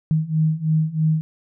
sine beating tone pair, 155.56 / 158.66 Hz, D#3 / D#3, 0 / +34 cents, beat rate 3.1 Hz, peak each -21 / -19 dBFS, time 0.11-1.21 s, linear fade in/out 0 ms, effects none

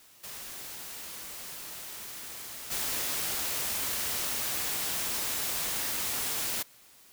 white noise with level steps, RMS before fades -42 / -32 dBFS, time 0.23-6.63 s, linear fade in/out 10 ms, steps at 2.7 s, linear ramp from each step 20 ms, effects white hiss -57 dBFS RMS until 7.12 s

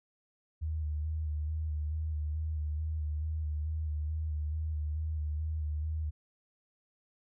sine tone with vibrato, 77 Hz, D#2, 17 cents flat, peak -31 dBFS, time 0.61-6.11 s, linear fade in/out 20 ms, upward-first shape square, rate 2.3 Hz, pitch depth 32 cents each way, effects none

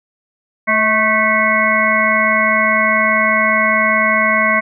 harmonic tone with a mistuned harmonic, 218.8 Hz, A3, 9 cents flat, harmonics 1 / 3 / 5 / 7 / 9 / 10, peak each -22 / -19 / -17 / -21 / -16 / -17 dBFS, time 0.67-4.61 s, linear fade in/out 20 ms, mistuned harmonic 3, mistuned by -34 cents, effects none

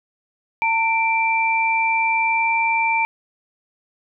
sine tone pair together, 899.9 / 2349 Hz, A5 / D7, +39 / 0 cents, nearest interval octave + perfect fourth, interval 1661 cents, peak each -19 dBFS, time 0.62-3.05 s, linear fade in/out 0 ms, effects none

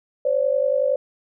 sine tone pair together, 523.3 / 574.1 Hz, C5 / D5, 0 / -39 cents, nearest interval major second, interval 161 cents, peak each -20 dBFS, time 0.25-0.96 s, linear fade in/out 5 ms, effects none

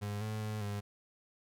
35% pulse tone with pitch steps, 102.9 / 108 / 107.3 / 102.3 Hz, G#2 / A2 / A2 / G#2, -16 / -32 / -43 / -26 cents, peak -34 dBFS, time 0.01-0.81 s, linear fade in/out 20 ms, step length 200 ms, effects none

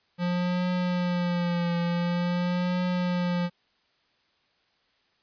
square tone with vibrato, 176.1 Hz, F3, 15 cents sharp, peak -25 dBFS, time 0.18-3.5 s, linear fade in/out 50 ms, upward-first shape triangle, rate 0.47 Hz, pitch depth 44 cents each way, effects white hiss -68 dBFS RMS until 5.22 s + resampled to 11025 Hz

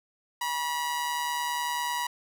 sawtooth tone with amplitude modulation, 968 Hz, B5, 35 cents flat, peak -22 dBFS, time 0.41-2.07 s, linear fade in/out 5 ms, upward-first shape sine, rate 150 Hz, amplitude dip 50%, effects none

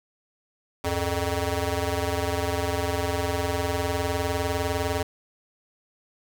15% pulse ring-modulated tone, 174.61 Hz, F3, in tune, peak -15 dBFS, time 0.84-5.03 s, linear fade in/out 5 ms, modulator 252 Hz, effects none

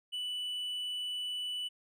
triangle tone, 2971 Hz, F#7, 6 cents sharp, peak -33 dBFS, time 0.12-1.69 s, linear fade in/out 20 ms, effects none

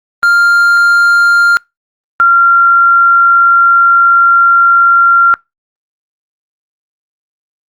triangle / sine tone pair in turn, 1396.9 / 1379.3 Hz, F6 / F6, 0 / -22 cents, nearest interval unison, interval 22 cents, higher first, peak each -3 dBFS, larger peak neither, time 0.23-1.57 / 2.2-5.34 s, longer second, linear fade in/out 0 ms, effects noise-tail reverb RT60 0.2 s tail -26 dB re dry + Opus 32 kbps

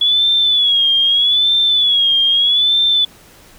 sine tone with vibrato, 3385 Hz, G#7, 32 cents sharp, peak -10 dBFS, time 0.01-3.05 s, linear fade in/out 5 ms, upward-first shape sine, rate 0.8 Hz, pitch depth 92 cents each way, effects pink hiss -44 dBFS RMS until 3.58 s

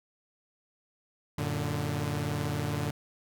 sawtooth chord, Gb augmented, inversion none, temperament equal with one note detuned, 92.5 / 113.88 / 146.83 Hz, Gb2 / Bb2 / D3, 0 / -40 / 0 cents, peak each -32 / -31 / -28 dBFS, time 1.38-2.91 s, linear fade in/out 5 ms, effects none

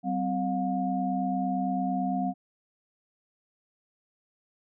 sine tone cluster, 190.3 / 259.2 / 714 Hz, F#3 / C4 / F5, +49 / -16 / +38 cents, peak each -30 dBFS, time 0.03-2.34 s, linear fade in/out 50 ms, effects none

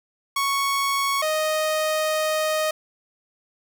sawtooth tone pair in turn, 1108.7 / 622.2 Hz, C#6 / D#5, 0 / 0 cents, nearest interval minor seventh, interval 1000 cents, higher first, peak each -17 dBFS, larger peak neither, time 0.36-1.22 / 1.22-2.71 s, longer second, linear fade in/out 5 ms, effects none

